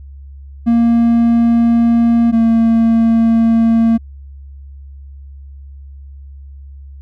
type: tone pair in turn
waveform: triangle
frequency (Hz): 233.1 / 227.9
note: A#3 / A#3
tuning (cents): 0 / -39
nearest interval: unison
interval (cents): 39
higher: first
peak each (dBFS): -6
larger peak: neither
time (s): 0.66-2.32 / 2.32-3.98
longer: neither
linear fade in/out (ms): 20
effects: added 69 Hz sine -31 dBFS peak until 7.01 s